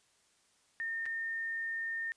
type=tone with dropouts; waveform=sine; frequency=1821 Hz; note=A#6; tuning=41 cents flat; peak=-34 dBFS; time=0.8-2.12 s; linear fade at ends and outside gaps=0 ms; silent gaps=1.056-1.062 s; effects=white hiss -70 dBFS RMS until 2.16 s + resampled to 22050 Hz